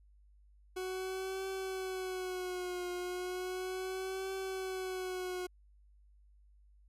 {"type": "tone with vibrato", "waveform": "40% pulse", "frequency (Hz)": 370, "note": "F#4", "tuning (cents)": 0, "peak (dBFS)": -36, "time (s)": [0.76, 5.47], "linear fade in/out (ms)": 10, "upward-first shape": "triangle", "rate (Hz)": 0.35, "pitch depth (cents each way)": 63, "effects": ["added 50 Hz sine -60 dBFS peak until 6.88 s", "resampled to 32000 Hz"]}